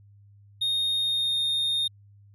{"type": "tone with pitch glide", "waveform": "triangle", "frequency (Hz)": [3700, 3677], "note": ["A#7", "A#7"], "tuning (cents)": [-14, -24], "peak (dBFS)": -22, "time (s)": [0.61, 1.88], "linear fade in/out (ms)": 10, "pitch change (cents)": -10, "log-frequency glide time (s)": [0.98, 1.4], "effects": ["added 101 Hz sine -51 dBFS peak until 2.34 s"]}